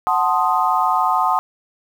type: chord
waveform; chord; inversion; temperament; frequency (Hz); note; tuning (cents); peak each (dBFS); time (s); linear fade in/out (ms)
sine; F# diminished seventh; none; equal; 740 / 880 / 1046.5 / 1244.5; F#5 / A5 / C6 / Eb6; 0 / 0 / 0 / 0; -20; 0.07-1.39; 0
effects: 7-bit